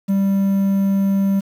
triangle tone with quantisation, 196 Hz, G3, in tune, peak -12 dBFS, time 0.08-1.41 s, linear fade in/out 20 ms, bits 7, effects none

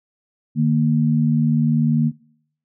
sine tone pair together, 151.72 / 231.9 Hz, D#3 / A#3, -43 / -9 cents, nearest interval perfect fifth, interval 734 cents, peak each -17 dBFS, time 0.55-2.12 s, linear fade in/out 50 ms, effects noise-tail reverb RT60 0.7 s tail -24 dB re dry

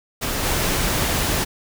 pink noise with level steps, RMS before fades -24 / -21 dBFS, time 0.21-1.45 s, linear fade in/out 20 ms, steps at 0.43 s, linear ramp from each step 10 ms, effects none

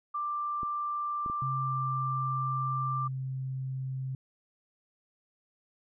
sine tone, 1181 Hz, D6, 9 cents sharp, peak -30 dBFS, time 0.14-3.08 s, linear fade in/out 10 ms
clicks, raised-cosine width 3 ms, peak -29 dBFS, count 3, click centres 0.632 / 1.262 / 1.299 s
sine tone with pitch glide, 133.1 to 131.72 Hz, C3 to C3, +30 to +12 cents, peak -32 dBFS, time 1.42-4.15 s, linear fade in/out 2 ms, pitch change -18 cents, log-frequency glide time 1.64-1.72 s
effects none

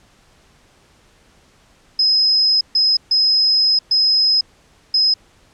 sine tone bursts at uneven times, 5090 Hz, D#8, 39 cents sharp, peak -11 dBFS, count 5, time 1.99-2.61 / 2.75-2.97 / 3.11-3.79 / 3.91-4.41 / 4.94-5.14 s, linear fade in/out 5 ms, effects pink hiss -53 dBFS RMS until 5.53 s + low-pass 8000 Hz 12 dB/octave

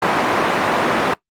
white band-pass noise, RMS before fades -17 dBFS, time 0.02-1.14 s, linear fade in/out 5 ms, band 180 to 1300 Hz, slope 12 dB/octave, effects noise-tail reverb RT60 0.1 s tail -18 dB re dry + Opus 24 kbps

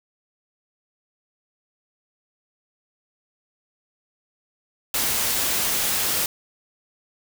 white noise, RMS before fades -23 dBFS, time 4.94-6.26 s, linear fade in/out 2 ms, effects none

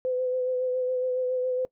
sine tone with vibrato, 507 Hz, B4, 45 cents sharp, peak -24 dBFS, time 0.05-1.65 s, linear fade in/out 0 ms, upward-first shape sine, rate 7.2 Hz, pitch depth 23 cents each way, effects noise-tail reverb RT60 0.1 s tail -21 dB re dry

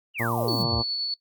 sine exponential sweep, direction down, 2995 to 55.8 Hz, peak -27 dBFS, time 0.14-0.82 s, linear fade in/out 50 ms
violet noise, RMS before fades -39 dBFS, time 0.18-0.63 s, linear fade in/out 10 ms
harmonic tone, 116.54 Hz, A#2, in tune, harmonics 1 / 2 / 3 / 4 / 5 / 6 / 7 / 8 / 9 / 10, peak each -29 / -32 / -34 / -35 / -36 / -37 / -37 / -38 / -39 / -39 dBFS, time 0.19-0.83 s, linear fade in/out 20 ms
sine tone with tremolo, 4435 Hz, C#8, in tune, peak -24 dBFS, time 0.48-1.14 s, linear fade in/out 2 ms, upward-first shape triangle, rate 9.6 Hz, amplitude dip 25%
effects noise-tail reverb RT60 0.1 s tail -21 dB re dry + Opus 32 kbps

